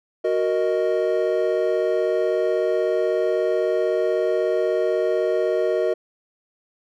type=chord; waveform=triangle; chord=D# minor; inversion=first; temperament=equal; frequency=370 / 466.2 / 622.3 Hz; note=F#4 / A#4 / D#5; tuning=0 / 0 / 0 cents; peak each=-21 dBFS; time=0.24-5.94 s; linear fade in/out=10 ms; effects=none